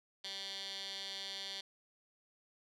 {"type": "tone with band-pass filter", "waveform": "15% pulse", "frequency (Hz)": 195.2, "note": "G3", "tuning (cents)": -7, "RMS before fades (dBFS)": -44, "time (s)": [0.24, 1.61], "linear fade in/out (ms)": 5, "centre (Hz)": 3900, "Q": 5.3, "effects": []}